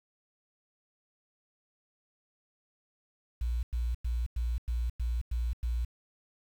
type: tone bursts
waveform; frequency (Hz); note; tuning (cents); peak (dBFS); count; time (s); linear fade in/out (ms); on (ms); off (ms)
sine; 59; A#1; +22; -27; 8; 3.41-5.849; 5; 220; 97
effects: tanh soft clip ceiling -24 dBFS + 9-bit